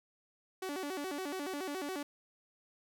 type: tone with vibrato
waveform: sawtooth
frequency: 329.6 Hz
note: E4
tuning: in tune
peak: -33 dBFS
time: 0.62-2.03 s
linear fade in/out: 5 ms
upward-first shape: square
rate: 7.1 Hz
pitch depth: 230 cents each way
effects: none